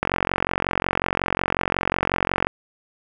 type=click train; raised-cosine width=0.5 ms; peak=-4 dBFS; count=112; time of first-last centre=0.03-2.47 s; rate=45.5 Hz; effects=none